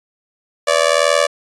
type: tone with amplitude modulation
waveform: sawtooth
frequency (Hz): 577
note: D5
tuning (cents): -31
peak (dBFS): -4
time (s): 0.67-1.27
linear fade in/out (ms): 10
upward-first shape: sine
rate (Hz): 81.1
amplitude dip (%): 95
effects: resampled to 22050 Hz